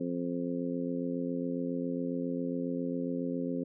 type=harmonic tone; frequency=87.31 Hz; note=F2; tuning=in tune; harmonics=2 / 3 / 4 / 5 / 6; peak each=-38 / -33 / -42 / -40 / -40 dBFS; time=0-3.64 s; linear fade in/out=10 ms; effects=none